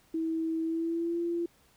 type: tone with pitch glide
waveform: sine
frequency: 324.2 to 341.5 Hz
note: E4 to F4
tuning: -29 to -39 cents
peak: -28 dBFS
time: 0.14-1.46 s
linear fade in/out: 5 ms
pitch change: +90 cents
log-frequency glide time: 0.63-1.19 s
effects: pink hiss -64 dBFS RMS until 1.76 s